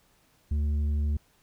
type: tone with tanh clipping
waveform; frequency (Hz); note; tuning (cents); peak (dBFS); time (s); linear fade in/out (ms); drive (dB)
sine; 74; D2; +14; -25; 0.51-1.17; 5; 6
effects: pink hiss -65 dBFS RMS until 1.42 s